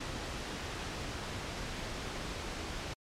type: noise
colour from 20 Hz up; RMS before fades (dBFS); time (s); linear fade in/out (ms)
pink; -39; 0-2.94; 10
effects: low-pass 6000 Hz 12 dB/octave + MP3 96 kbps